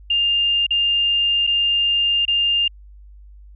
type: tone with dropouts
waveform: sine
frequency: 2806 Hz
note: F7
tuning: 8 cents sharp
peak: -15 dBFS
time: 0.1-2.68 s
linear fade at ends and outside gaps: 5 ms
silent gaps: 0.666-0.706 / 1.468-1.473 / 2.253-2.279 s
effects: added 50 Hz sine -40 dBFS peak until 3.55 s